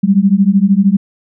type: beating tone pair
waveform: sine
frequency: 190.5 / 203.5 Hz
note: G3 / G#3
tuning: -49 / -35 cents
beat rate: 13 Hz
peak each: -10 dBFS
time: 0.03-0.97 s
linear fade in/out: 10 ms
effects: none